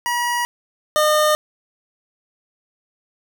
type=tone pair in turn; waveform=25% pulse; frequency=962 / 608.5 Hz; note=B5 / D#5; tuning=-46 / -39 cents; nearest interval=minor sixth; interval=793 cents; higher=first; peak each=-15 / -10 dBFS; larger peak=second; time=0.06-0.45 / 0.96-1.35 s; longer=neither; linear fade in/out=0 ms; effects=none